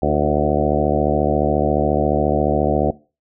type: harmonic tone with a mistuned harmonic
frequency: 74.3 Hz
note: D2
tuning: 21 cents sharp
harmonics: 1 / 2 / 3 / 4 / 5 / 6 / 7 / 8 / 9 / 10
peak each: -24 / -24 / -24 / -24 / -24 / -24 / -24 / -24 / -24 / -24 dBFS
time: 0.02-2.91 s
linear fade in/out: 5 ms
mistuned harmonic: 5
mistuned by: -27 cents
effects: noise-tail reverb RT60 0.3 s tail -19 dB re dry